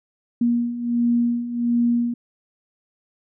sine beating tone pair, 236.8 / 238.2 Hz, A#3 / A#3, +27 / +38 cents, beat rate 1.4 Hz, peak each -24 / -19 dBFS, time 0.41-2.14 s, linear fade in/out 5 ms, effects none

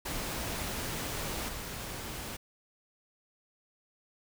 pink noise with level steps, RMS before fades -36 / -40 dBFS, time 0.05-2.37 s, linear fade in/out 10 ms, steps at 1.48 s, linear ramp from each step 10 ms, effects none

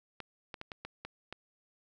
clicks, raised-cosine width 0.3 ms, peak -25 dBFS, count 7, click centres 0.203 / 0.542 / 0.614 / 0.718 / 0.85 / 1.05 / 1.326 s, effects none

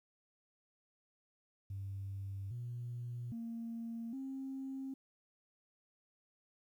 sine tone with pitch steps, 98.1 / 120.5 / 230.2 / 267.6 Hz, G2 / B2 / A#3 / C4, +2 / -42 / -22 / +39 cents, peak -39 dBFS, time 1.7-4.94 s, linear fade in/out 5 ms, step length 810 ms, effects tanh soft clip ceiling -36 dBFS + 12-bit

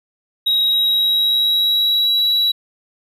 triangle tone with pitch glide, 3817 to 3906 Hz, A#7 to B7, +40 to -20 cents, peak -12 dBFS, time 0.46-2.52 s, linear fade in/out 10 ms, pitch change +40 cents, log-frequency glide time 0.65-2.22 s, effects none

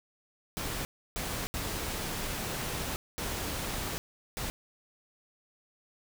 pink noise bursts at uneven times, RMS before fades -35 dBFS, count 5, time 0.57-0.85 / 1.16-1.47 / 1.54-2.96 / 3.18-3.98 / 4.37-4.5 s, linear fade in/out 0 ms, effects none

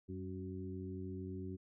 harmonic tone with a mistuned harmonic, 93.2 Hz, F#2, 13 cents sharp, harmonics 1 / 2 / 3 / 4, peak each -45 / -47 / -48 / -48 dBFS, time 0.08-1.57 s, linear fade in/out 20 ms, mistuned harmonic 2, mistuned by +39 cents, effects none

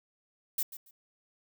violet noise with echo, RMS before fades -30 dBFS, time 0.58-0.63 s, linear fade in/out 5 ms, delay 140 ms, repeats 2, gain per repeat -14 dB, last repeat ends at 0.91 s, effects none

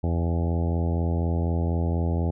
harmonic tone with a mistuned harmonic, 84.1 Hz, E2, 35 cents sharp, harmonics 1 / 2 / 3 / 4 / 5 / 6 / 7 / 8 / 9 / 10, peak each -23 / -29 / -33 / -35 / -37 / -39 / -40 / -41 / -42 / -43 dBFS, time 0.03-2.31 s, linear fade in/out 10 ms, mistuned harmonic 9, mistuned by +19 cents, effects none

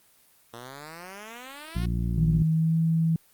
5% pulse exponential sweep, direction up, 114.3 to 370 Hz, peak -28 dBFS, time 0.53-1.86 s, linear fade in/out 5 ms
harmonic tone, 58.27 Hz, A#1, in tune, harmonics 1 / 2 / 3 / 4 / 5 / 6, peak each -27 / -30 / -30 / -40 / -45 / -45 dBFS, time 1.75-2.43 s, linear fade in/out 10 ms
sine tone with pitch glide, 158.6 to 163.06 Hz, D#3 to E3, +33 to -19 cents, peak -20 dBFS, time 2.18-3.16 s, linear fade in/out 2 ms, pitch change +48 cents, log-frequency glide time 2.43-2.76 s
effects white hiss -60 dBFS RMS until 3.33 s + Opus 24 kbps

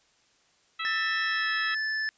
harmonic tone, 655 Hz, E5, 11 cents flat, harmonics 2 / 3 / 4 / 5 / 6, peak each -34 / -36 / -37 / -38 / -39 dBFS, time 0.79-1.75 s, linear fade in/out 10 ms
square tone with pitch glide, 1777 to 1747.5 Hz, A6 to A6, +17 to -12 cents, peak -28 dBFS, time 0.85-2.09 s, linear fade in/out 0 ms, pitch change -29 cents, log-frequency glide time 1.24-1.5 s
effects white hiss -65 dBFS RMS until 2.17 s + resampled to 16000 Hz

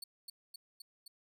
sawtooth tone with echo, 4435 Hz, C#8, in tune, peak -39 dBFS, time 0.02-0.04 s, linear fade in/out 5 ms, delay 260 ms, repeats 4, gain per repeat -2 dB, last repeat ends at 1.08 s, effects none

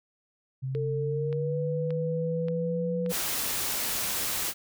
sine linear sweep, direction up, 130.81 to 178.7 Hz, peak -29 dBFS, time 0.62-3.13 s, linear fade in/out 20 ms
click train, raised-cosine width 0.3 ms, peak -28 dBFS, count 5, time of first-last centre 0.75-3.062 s, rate 1.73 Hz
sine tone with pitch glide, 448.5 to 494.8 Hz, A4 to B4, +33 to +3 cents, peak -29 dBFS, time 0.75-3.12 s, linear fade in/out 0 ms, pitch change +170 cents, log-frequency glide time 1.07-1.58 s
white noise, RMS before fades -30 dBFS, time 3.09-4.54 s, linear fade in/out 50 ms
effects none

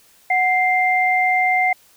sine tone pair together, 740 / 2094 Hz, F#5 / C7, 0 / +1 cents, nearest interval octave + tritone, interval 1801 cents, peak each -17 dBFS, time 0.3-1.73 s, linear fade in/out 5 ms, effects white hiss -53 dBFS RMS until 1.96 s

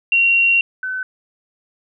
sine tone pair in turn, 2748 / 1515.8 Hz, F7 / F#6, -29 / +41 cents, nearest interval minor seventh, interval 1030 cents, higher first, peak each -11 / -21 dBFS, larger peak first, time 0.12-0.61 / 0.83-1.03 s, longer first, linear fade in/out 2 ms, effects none

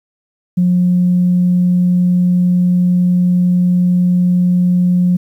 sine tone, 178.9 Hz, F3, 42 cents sharp, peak -8 dBFS, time 0.57-5.17 s, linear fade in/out 10 ms, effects tanh soft clip ceiling -4 dBFS + 8-bit

